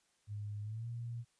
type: tone with pitch glide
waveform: sine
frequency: 103.83 to 117.9 Hz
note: G#2 to A#2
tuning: 0 to +20 cents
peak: -39 dBFS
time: 0.27-1.25 s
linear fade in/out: 50 ms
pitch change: +220 cents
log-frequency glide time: 0.62-0.88 s
effects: white hiss -75 dBFS RMS until 1.39 s + resampled to 22050 Hz